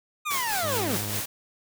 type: linear sweep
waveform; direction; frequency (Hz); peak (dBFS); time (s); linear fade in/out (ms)
25% pulse; down; 1247 to 146.83; -23; 0.25-0.98; 20
type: noise with tremolo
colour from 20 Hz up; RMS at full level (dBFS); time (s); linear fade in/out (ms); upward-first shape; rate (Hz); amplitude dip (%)
white; -29; 0.3-1.26; 10; triangle; 4.9; 55
type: tone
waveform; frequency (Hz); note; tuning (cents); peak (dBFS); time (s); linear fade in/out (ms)
sawtooth; 103.83; G#2; 0; -28; 0.62-1.21; 20
effects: none